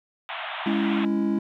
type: band-pass noise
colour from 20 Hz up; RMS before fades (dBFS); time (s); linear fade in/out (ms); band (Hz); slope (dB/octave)
pink; -33; 0.29-1.05; 0; 630 to 3600; 96
type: chord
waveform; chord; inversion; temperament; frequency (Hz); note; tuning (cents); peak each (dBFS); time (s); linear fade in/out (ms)
triangle; C# minor; second; equal with one note detuned; 207.7 / 277.2 / 331.7; G#3 / C#4 / E4; 0 / 0 / +11; -22 / -26 / -24; 0.66-1.39; 5
effects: none